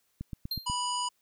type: click train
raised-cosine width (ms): 5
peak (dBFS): -24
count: 5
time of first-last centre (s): 0.21-0.699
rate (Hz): 8.18
type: tone with exponential decay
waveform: square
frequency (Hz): 4186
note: C8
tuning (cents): 0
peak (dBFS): -28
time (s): 0.51-0.74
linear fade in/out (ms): 5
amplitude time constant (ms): 49
type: harmonic tone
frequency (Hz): 983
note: B5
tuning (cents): -8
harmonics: 1 / 3 / 5 / 7 / 9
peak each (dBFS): -31 / -36 / -38 / -39 / -41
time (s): 0.66-1.09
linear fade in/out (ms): 10
effects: white hiss -73 dBFS RMS until 1.21 s